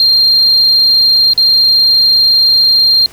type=tone with dropouts; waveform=sine; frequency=4191 Hz; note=C8; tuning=2 cents sharp; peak=-4 dBFS; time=0-3.06 s; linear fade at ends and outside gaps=1 ms; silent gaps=1.334-1.377 s; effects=tanh soft clip ceiling -2 dBFS + pink hiss -37 dBFS RMS until 3.12 s